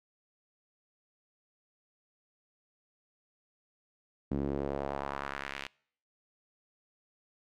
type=tone with band-pass filter sweep; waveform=sawtooth; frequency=69.7 Hz; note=C#2; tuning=10 cents sharp; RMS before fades=-36 dBFS; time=4.31-5.67 s; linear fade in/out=5 ms; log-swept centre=250 to 2700 Hz; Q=1.6; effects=noise-tail reverb RT60 0.6 s tail -26 dB re dry